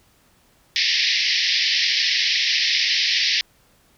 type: band-pass noise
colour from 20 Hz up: white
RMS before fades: -20 dBFS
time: 0.76-3.41 s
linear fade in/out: 0 ms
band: 1800 to 5500 Hz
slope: 96 dB/octave
effects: pink hiss -58 dBFS RMS until 3.97 s